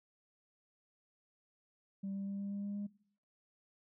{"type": "tone with pitch steps", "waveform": "sine", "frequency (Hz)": [195.6, 196.96, 198.33, 199.71, 201.1, 202.5, 203.9], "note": ["G3", "G3", "G3", "G3", "G3", "G#3", "G#3"], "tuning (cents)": [-4, 8, 20, 32, 44, -43, -32], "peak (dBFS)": -36, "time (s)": [2.03, 2.87], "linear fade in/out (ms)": 10, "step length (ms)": 120, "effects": ["noise-tail reverb RT60 0.6 s tail -22 dB re dry", "tanh soft clip ceiling -35 dBFS"]}